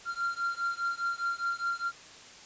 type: beating tone pair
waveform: triangle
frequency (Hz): 1381 / 1385.9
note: F6 / F6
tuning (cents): -20 / -14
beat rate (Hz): 4.9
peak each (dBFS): -31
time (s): 0.05-1.92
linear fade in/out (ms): 50
effects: white hiss -50 dBFS RMS until 2.45 s + resampled to 16000 Hz